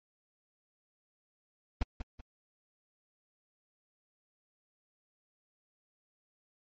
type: noise with echo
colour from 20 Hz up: brown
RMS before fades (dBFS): -26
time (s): 1.81-1.83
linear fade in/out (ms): 5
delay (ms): 190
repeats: 2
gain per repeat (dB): -9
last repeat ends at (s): 2.21
effects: low-pass 5000 Hz 12 dB/octave + MP3 32 kbps